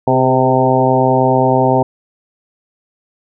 harmonic tone with a mistuned harmonic, 129.6 Hz, C3, 16 cents flat, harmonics 1 / 2 / 3 / 4 / 5 / 6 / 7, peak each -17 / -17 / -17 / -17 / -17 / -17 / -17 dBFS, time 0.07-1.83 s, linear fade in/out 5 ms, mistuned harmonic 3, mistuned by +27 cents, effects none

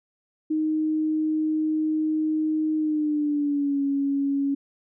sine tone with pitch glide, 311.1 to 278.8 Hz, D#4 to C#4, 0 to +10 cents, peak -21 dBFS, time 0.5-4.55 s, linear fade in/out 10 ms, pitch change -190 cents, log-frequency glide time 2.76-3.82 s, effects none

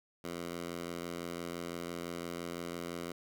10% pulse tone with high-pass filter, 85.9 Hz, F2, 28 cents flat, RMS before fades -41 dBFS, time 0.24-3.12 s, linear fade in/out 5 ms, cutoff 180 Hz, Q 0.67, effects none

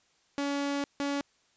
sawtooth tone pair in turn, 282.8 / 282.8 Hz, C#4 / C#4, +35 / +35 cents, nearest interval unison, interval 0 cents, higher neither, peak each -25 dBFS, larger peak neither, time 0.38-0.84 / 1-1.21 s, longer first, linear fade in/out 0 ms, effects white hiss -68 dBFS RMS until 1.56 s + resampled to 16000 Hz

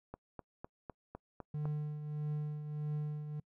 click train, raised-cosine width 1 ms, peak -30 dBFS, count 7, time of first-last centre 0.14-1.655 s, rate 3.96 Hz
triangle tone with tremolo, 150 Hz, D3, 37 cents sharp, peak -31 dBFS, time 1.54-3.4 s, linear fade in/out 5 ms, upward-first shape triangle, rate 1.6 Hz, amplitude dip 60%
effects noise-tail reverb RT60 0.1 s tail -26 dB re dry

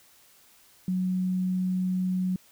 sine tone, 184.4 Hz, F#3, 6 cents flat, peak -24 dBFS, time 0.88-2.36 s, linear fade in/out 2 ms, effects white hiss -58 dBFS RMS until 2.51 s

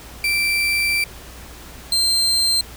35% pulse tone pair in turn, 2343 / 4147 Hz, D7 / C8, -5 / -16 cents, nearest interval minor seventh, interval 989 cents, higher second, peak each -15 / -14 dBFS, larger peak second, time 0.24-1.04 / 1.92-2.61 s, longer first, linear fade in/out 2 ms, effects added 60 Hz sine -41 dBFS peak until 2.76 s + pink hiss -40 dBFS RMS until 2.76 s

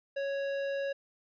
sine tone with hard clipping, 554.4 Hz, C#5, in tune, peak -33 dBFS, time 0.16-0.93 s, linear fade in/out 10 ms, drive 12 dB, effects resampled to 16000 Hz

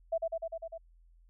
sine tone with echo, 659.3 Hz, E5, in tune, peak -27 dBFS, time 0.12-0.18 s, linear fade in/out 10 ms, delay 100 ms, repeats 6, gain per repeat -2 dB, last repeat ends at 0.78 s, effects added 42 Hz sine -58 dBFS peak until 1.29 s

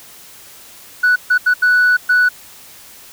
sine tone bursts at uneven times, 1480 Hz, F#6, in tune, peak -7 dBFS, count 5, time 1.03-1.16 / 1.3-1.38 / 1.46-1.54 / 1.62-1.97 / 2.09-2.29 s, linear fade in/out 10 ms, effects tanh soft clip ceiling -7 dBFS + white hiss -40 dBFS RMS until 3.12 s

